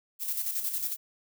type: noise with tremolo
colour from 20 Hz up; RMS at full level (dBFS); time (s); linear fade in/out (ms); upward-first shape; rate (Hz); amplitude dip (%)
violet; -30; 0.19-0.97; 50; square; 11; 50
effects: none